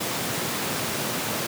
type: high-pass noise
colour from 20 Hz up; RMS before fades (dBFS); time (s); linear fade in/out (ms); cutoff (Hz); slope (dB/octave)
pink; -28; 0-1.47; 10; 120; 24
effects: none